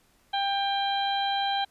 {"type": "harmonic tone", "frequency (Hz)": 794, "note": "G5", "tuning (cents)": 22, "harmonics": [1, 2, 3, 4, 5], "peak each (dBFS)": [-26, -35, -41, -32, -35], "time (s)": [0.33, 1.65], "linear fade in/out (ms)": 10, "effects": ["pink hiss -64 dBFS RMS until 1.7 s", "resampled to 32000 Hz"]}